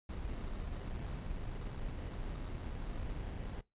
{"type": "noise with sample-and-hold", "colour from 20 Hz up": "brown", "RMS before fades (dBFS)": -41, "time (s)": [0.09, 3.61], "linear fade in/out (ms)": 2, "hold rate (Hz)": 2450, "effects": ["noise-tail reverb RT60 0.2 s tail -20 dB re dry", "resampled to 8000 Hz"]}